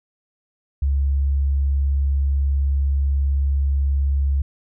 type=tone; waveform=sine; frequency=69.3 Hz; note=C#2; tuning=in tune; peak=-16 dBFS; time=0.82-4.42 s; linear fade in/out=5 ms; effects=none